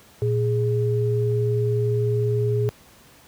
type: tone pair together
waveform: sine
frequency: 116.54 / 415.3 Hz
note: A#2 / G#4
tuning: 0 / 0 cents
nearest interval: octave + minor seventh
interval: 2200 cents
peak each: -20 / -23 dBFS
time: 0.22-2.69 s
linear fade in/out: 0 ms
effects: pink hiss -51 dBFS RMS until 3.27 s + high-pass 60 Hz 12 dB/octave